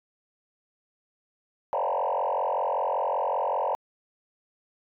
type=tone with frequency modulation; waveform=sine; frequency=743 Hz; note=F#5; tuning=7 cents sharp; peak=-23 dBFS; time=1.73-3.75 s; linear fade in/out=0 ms; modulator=45.2 Hz; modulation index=5.1; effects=tanh soft clip ceiling -19 dBFS